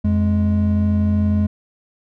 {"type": "tone pair together", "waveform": "triangle", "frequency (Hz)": [87.32, 209.2], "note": ["F2", "G#3"], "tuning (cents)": [0, 13], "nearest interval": "octave + minor third", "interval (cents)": 1513, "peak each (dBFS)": -15, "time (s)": [0.04, 1.47], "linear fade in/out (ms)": 10, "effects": []}